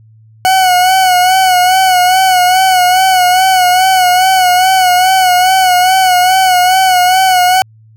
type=tone with vibrato; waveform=40% pulse; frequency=740 Hz; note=F#5; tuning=in tune; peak=-5 dBFS; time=0.45-7.62 s; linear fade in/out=0 ms; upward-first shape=sine; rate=2.4 Hz; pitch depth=49 cents each way; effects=added 110 Hz sine -39 dBFS peak until 7.96 s